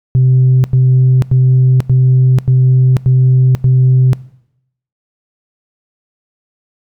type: tone bursts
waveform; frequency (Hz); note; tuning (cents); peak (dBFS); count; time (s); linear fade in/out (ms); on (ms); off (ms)
sine; 128.9; C3; -26; -4; 7; 0.15-4.132; 0; 490; 92
effects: noise-tail reverb RT60 0.8 s tail -21 dB re dry + tanh soft clip ceiling -3 dBFS